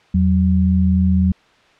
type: tone pair together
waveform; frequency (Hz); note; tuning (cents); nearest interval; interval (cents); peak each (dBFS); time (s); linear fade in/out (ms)
sine; 83.21 / 186.8; E2 / F#3; +17 / +17; octave + major second; 1400; -15 / -14; 0.14-1.32; 5
effects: white hiss -52 dBFS RMS until 1.79 s + low-pass 3000 Hz 12 dB/octave